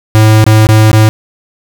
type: tone with dropouts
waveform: square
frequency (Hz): 108.8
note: A2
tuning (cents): -19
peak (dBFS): -3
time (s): 0.15-1.09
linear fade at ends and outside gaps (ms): 0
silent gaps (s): 0.441-0.465 / 0.669-0.689 / 0.915-0.93
effects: none